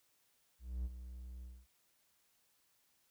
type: tone with ADSR envelope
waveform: triangle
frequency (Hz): 61.74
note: B1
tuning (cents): 0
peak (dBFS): -33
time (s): 0.59-1.67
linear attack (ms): 260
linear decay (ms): 36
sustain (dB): -11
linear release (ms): 240
effects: white hiss -75 dBFS RMS until 3.1 s